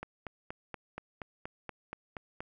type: click train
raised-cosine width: 0.5 ms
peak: -24 dBFS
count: 11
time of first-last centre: 0.03-2.405 s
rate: 4.21 Hz
effects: none